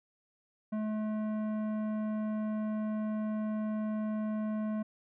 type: tone with tanh clipping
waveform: sine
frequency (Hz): 214.9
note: A3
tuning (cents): -41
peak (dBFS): -33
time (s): 0.72-4.83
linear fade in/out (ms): 10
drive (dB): 13
effects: none